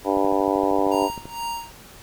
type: harmonic tone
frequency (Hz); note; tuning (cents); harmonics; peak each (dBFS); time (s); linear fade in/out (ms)
98; G2; 0; 3 / 4 / 5 / 6 / 7 / 8 / 9 / 10; -24 / -25 / -26 / -27 / -27 / -28 / -29 / -29; 0.04-1.1; 50
type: click train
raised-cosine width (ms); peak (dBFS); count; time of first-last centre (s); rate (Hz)
2; -22; 15; 0.17-1.255; 12.9
type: tone with tremolo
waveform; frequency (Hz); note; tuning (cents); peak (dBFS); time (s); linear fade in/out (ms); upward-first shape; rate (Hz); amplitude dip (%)
square; 932.3; A#5; 0; -26; 0.91-1.71; 10; sine; 2.2; 90
effects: pink hiss -45 dBFS RMS until 2.02 s